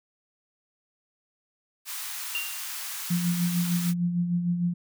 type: high-pass noise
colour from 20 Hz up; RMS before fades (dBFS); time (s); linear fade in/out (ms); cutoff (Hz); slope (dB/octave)
white; -35; 1.85-3.94; 50; 920; 24
type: tone with exponential decay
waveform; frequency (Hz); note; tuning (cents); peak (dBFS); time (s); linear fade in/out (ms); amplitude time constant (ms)
sine; 2774; F7; -12; -25; 2.35-2.73; 0; 81
type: tone with tremolo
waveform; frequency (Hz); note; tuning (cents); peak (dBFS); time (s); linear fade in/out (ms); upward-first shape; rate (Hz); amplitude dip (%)
sine; 174.61; F3; 0; -21; 3.1-4.74; 10; sine; 6.6; 50
effects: none